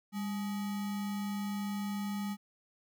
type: tone with sample-and-hold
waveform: sine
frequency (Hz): 201.6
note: G3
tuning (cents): +49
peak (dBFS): -33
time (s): 0.12-2.37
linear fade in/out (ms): 50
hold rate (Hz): 1050
effects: none